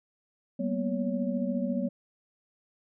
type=tone cluster; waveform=sine; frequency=192.6 / 232.2 / 246.5 / 561 Hz; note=G3 / A#3 / B3 / C#5; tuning=-30 / -7 / -3 / +21 cents; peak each=-32 / -33 / -31 / -35 dBFS; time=0.59-1.89 s; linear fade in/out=10 ms; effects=none